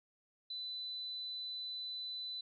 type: tone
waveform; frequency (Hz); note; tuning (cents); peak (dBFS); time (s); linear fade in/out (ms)
sine; 4000; B7; +21; -40; 0.5-2.41; 5
effects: none